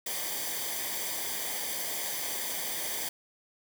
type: noise with comb filter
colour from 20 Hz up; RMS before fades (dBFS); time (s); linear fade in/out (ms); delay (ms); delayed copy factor
white; -34; 0.06-3.09; 5; 0.74; -0.7
effects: none